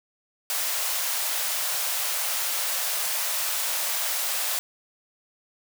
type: high-pass noise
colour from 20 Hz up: white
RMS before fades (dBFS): -27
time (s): 0.5-4.59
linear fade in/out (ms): 0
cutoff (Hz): 520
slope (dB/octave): 48
effects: none